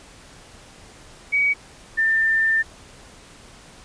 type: tone pair in turn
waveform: sine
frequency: 2263 / 1791.3 Hz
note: C#7 / A6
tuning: +35 / +31 cents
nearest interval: major third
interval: 404 cents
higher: first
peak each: -16 dBFS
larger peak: neither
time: 1.32-1.54 / 1.97-2.63 s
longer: second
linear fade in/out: 20 ms
effects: pink hiss -46 dBFS RMS until 3.84 s + resampled to 22050 Hz